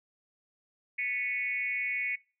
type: tone with frequency modulation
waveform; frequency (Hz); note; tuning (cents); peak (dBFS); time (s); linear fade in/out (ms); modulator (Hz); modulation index
sine; 2217; C#7; 0; -29; 0.98-2.16; 10; 241; 0.86
effects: noise-tail reverb RT60 0.4 s tail -24 dB re dry